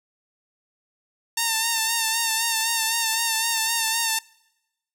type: tone with vibrato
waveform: 5% pulse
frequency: 906 Hz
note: A#5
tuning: 50 cents flat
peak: -9 dBFS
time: 1.37-4.19 s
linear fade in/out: 5 ms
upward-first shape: sine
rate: 3.9 Hz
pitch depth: 40 cents each way
effects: noise-tail reverb RT60 1.0 s tail -26 dB re dry